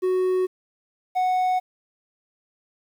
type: tone pair in turn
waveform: triangle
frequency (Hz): 369.9 / 737.8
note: F#4 / F#5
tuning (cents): 0 / -5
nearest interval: octave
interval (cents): 1195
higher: second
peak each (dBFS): -17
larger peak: neither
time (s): 0.02-0.47 / 1.15-1.6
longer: neither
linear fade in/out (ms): 20
effects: 9-bit